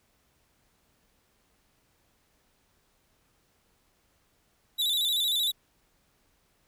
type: tone with vibrato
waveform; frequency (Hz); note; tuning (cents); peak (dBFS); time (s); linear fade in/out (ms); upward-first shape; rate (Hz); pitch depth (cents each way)
45% pulse; 3697; A#7; -15; -24; 4.78-5.52; 20; square; 13; 76
effects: pink hiss -69 dBFS RMS until 6.67 s